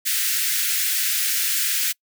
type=high-pass noise; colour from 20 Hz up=white; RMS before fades=-22 dBFS; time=0.05-1.93 s; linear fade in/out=20 ms; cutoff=1500 Hz; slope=48 dB/octave; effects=noise-tail reverb RT60 0.1 s tail -26 dB re dry